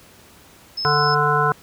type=tone; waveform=sine; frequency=5200 Hz; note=E8; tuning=24 cents flat; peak=-23 dBFS; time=0.77-1.15 s; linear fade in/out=10 ms
type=harmonic tone; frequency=147.5 Hz; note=D3; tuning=8 cents sharp; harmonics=1 / 3 / 5 / 7 / 9 / 10; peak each=-23 / -23 / -24 / -20 / -22 / -23 dBFS; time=0.85-1.52 s; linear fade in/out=0 ms
effects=pink hiss -48 dBFS RMS until 1.62 s + high-pass 60 Hz 12 dB/octave